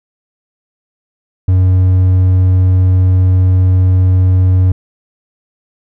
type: tone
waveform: triangle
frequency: 92.5 Hz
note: F#2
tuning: in tune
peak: -4 dBFS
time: 1.48-4.72 s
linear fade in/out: 5 ms
effects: none